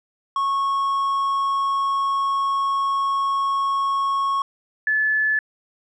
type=tone pair in turn; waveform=triangle / sine; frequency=1100 / 1729.5 Hz; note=C#6 / A6; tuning=-14 / -30 cents; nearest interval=minor sixth; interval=784 cents; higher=second; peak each=-17 dBFS; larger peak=neither; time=0.36-4.42 / 4.87-5.39 s; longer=first; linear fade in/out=2 ms; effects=resampled to 24000 Hz